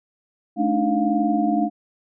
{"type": "tone cluster", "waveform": "sine", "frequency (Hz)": [215.8, 287.1, 308.6, 705], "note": ["A3", "D4", "D#4", "F5"], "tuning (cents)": [-33, -39, -14, 16], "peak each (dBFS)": -23, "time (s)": [0.56, 1.7], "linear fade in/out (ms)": 50, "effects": []}